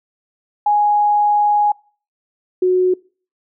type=tone pair in turn; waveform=sine; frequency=830.6 / 366.9 Hz; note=G#5 / F#4; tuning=0 / -15 cents; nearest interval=octave + major second; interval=1415 cents; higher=first; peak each=-11 dBFS; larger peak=neither; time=0.66-1.72 / 2.62-2.94 s; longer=first; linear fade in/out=5 ms; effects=noise-tail reverb RT60 0.4 s tail -24 dB re dry